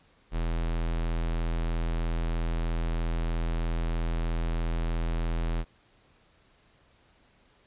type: tone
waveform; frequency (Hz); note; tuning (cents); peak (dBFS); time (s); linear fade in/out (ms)
square; 41.56; E1; +15; -27; 0.31-5.65; 50
effects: pink hiss -63 dBFS RMS until 7.66 s + resampled to 8000 Hz